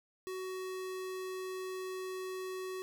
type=tone; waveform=square; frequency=373.6 Hz; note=F#4; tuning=17 cents sharp; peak=-39 dBFS; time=0.27-2.82 s; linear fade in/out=0 ms; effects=13-bit